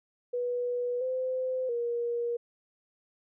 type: tone with pitch steps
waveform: sine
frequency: 489.1 / 514 / 474 Hz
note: B4 / C5 / A#4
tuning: -17 / -31 / +29 cents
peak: -28 dBFS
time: 0.33-2.37 s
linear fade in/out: 10 ms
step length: 680 ms
effects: none